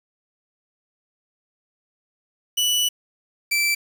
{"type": "tone pair in turn", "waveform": "sawtooth", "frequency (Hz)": [2960, 2332], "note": ["F#7", "D7"], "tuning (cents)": [0, -13], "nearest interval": "major third", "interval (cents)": 413, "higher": "first", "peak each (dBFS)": [-15, -15], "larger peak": "neither", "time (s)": [[2.57, 2.89], [3.51, 3.75]], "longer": "first", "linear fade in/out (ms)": 10, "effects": ["7-bit"]}